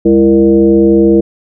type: tone with frequency modulation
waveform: sine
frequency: 334.4 Hz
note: E4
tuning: 25 cents sharp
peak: -4 dBFS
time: 0.05-1.21 s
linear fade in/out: 10 ms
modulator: 131 Hz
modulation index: 1.1
effects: none